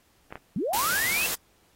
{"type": "clicks", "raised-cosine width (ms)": 0.5, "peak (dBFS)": -22, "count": 2, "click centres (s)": [0.325, 0.356]}
{"type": "linear sweep", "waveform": "sine", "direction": "up", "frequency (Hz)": [147.5, 2705], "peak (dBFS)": -25, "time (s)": [0.56, 1.26], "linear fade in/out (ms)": 2}
{"type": "noise", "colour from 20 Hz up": "white", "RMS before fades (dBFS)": -29, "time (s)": [0.73, 1.35], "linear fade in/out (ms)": 5}
{"effects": ["pink hiss -64 dBFS RMS until 1.75 s", "AAC 48 kbps"]}